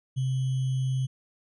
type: tone with sample-and-hold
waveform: sine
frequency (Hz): 130.81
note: C3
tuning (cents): 0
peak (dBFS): -24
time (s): 0.16-1.07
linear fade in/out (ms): 20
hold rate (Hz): 3150
effects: resampled to 24000 Hz